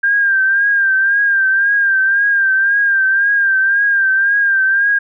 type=tone with vibrato; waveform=sine; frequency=1594 Hz; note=G6; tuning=28 cents sharp; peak=-10 dBFS; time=0.03-4.99 s; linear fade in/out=10 ms; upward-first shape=triangle; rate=1.9 Hz; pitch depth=61 cents each way; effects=none